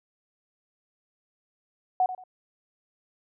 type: tone with echo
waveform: sine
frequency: 740 Hz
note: F#5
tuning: in tune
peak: -19 dBFS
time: 2-2.06 s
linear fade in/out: 2 ms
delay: 89 ms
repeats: 2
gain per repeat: -12 dB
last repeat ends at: 2.238 s
effects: none